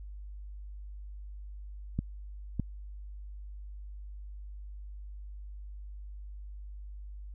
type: clicks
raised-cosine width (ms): 5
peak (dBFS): -17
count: 2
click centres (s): 1.99 / 2.597
effects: added 50 Hz sine -41 dBFS peak until 7.34 s